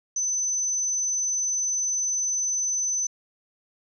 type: tone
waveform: sine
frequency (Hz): 6080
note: F#8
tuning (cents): +46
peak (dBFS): -23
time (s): 0.16-3.07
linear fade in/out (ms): 5
effects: none